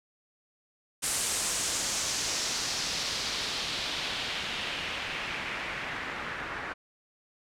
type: noise with low-pass filter sweep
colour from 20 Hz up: white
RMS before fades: -33 dBFS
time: 1.02-6.74 s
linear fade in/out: 20 ms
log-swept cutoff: 9100 to 1600 Hz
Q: 1.8
effects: none